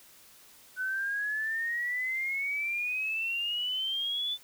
sine exponential sweep, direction up, 1494 to 3520 Hz, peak -29 dBFS, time 0.76-4.38 s, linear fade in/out 50 ms, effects white hiss -56 dBFS RMS until 4.43 s

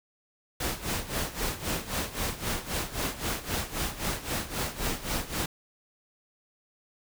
pink noise with tremolo, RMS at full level -29 dBFS, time 0.6-5.46 s, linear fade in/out 5 ms, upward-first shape sine, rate 3.8 Hz, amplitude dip 80%, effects none

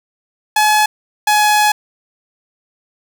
sawtooth tone pair in turn, 850 / 842.7 Hz, G#5 / G#5, +40 / +25 cents, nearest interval unison, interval 15 cents, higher first, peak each -6 dBFS, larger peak neither, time 0.56-0.86 / 1.27-1.72 s, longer second, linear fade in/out 5 ms, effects none

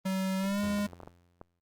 square tone with pitch glide, 190 to 204.8 Hz, F#3 to G#3, +46 to -24 cents, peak -29 dBFS, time 0.05-0.87 s, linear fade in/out 10 ms, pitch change +130 cents, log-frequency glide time 0.38-0.61 s
sawtooth tone with exponential decay, 87.31 Hz, F2, in tune, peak -35 dBFS, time 0.63-1.6 s, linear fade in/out 5 ms, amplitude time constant 210 ms
clicks, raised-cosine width 1 ms, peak -30 dBFS, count 6, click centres 0.787 / 0.933 / 1.003 / 1.033 / 1.075 / 1.414 s
effects Opus 32 kbps

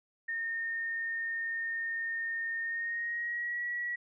sine tone with pitch glide, 1831 to 1927.6 Hz, A#6 to B6, -32 to -43 cents, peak -32 dBFS, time 0.28-3.96 s, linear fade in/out 10 ms, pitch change +89 cents, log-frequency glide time 2.62-3.63 s, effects none

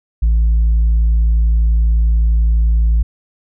sine tone, 55.8 Hz, A1, 25 cents sharp, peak -7 dBFS, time 0.22-3.03 s, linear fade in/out 10 ms, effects tanh soft clip ceiling -8 dBFS

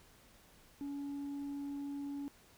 sine tone, 282.9 Hz, C#4, 35 cents sharp, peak -36 dBFS, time 0.81-2.28 s, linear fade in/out 0 ms, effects tanh soft clip ceiling -38 dBFS + pink hiss -63 dBFS RMS until 2.57 s

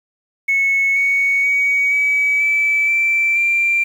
sine tone with pitch steps, 2200 / 2227 / 2254 / 2282 / 2309 / 2338 / 2366 Hz, C#7 / C#7 / C#7 / C#7 / D7 / D7 / D7, -14 / +7 / +28 / +50 / -30 / -8 / +12 cents, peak -12 dBFS, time 0.48-3.84 s, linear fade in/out 10 ms, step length 480 ms, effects tanh soft clip ceiling -8 dBFS + 7-bit

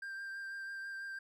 triangle tone with vibrato, 1584 Hz, G6, 18 cents sharp, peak -39 dBFS, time 0.02-1.19 s, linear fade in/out 5 ms, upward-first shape triangle, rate 6.1 Hz, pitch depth 19 cents each way, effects none

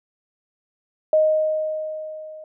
sine tone with level ramp, 622.3 Hz, D#5, in tune, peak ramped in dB -12 to -36 dBFS, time 1.13-2.44 s, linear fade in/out 2 ms, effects none

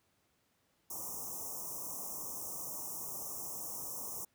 white band-stop noise, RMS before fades -42 dBFS, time 0.9-4.25 s, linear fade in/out 5 ms, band 1200 to 5500 Hz, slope 96 dB/octave, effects pink hiss -75 dBFS RMS until 4.34 s + high-pass 80 Hz 12 dB/octave

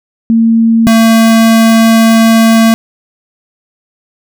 sine / square tone pair in turn, 227.3 / 225.6 Hz, A#3 / A3, -43 / +44 cents, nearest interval unison, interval 13 cents, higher first, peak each -4 dBFS, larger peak neither, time 0.3-0.87 / 0.87-2.74 s, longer second, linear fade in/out 0 ms, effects none

